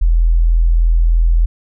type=tone; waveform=sine; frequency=41.6 Hz; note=E1; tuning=17 cents sharp; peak=-8 dBFS; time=0.01-1.46 s; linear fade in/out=10 ms; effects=none